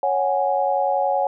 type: chord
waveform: sine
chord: C# suspended fourth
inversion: none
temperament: equal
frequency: 554.4 / 740 / 830.6 Hz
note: C#5 / F#5 / G#5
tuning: 0 / 0 / 0 cents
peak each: -22 dBFS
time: 0.03-1.27 s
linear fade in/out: 2 ms
effects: none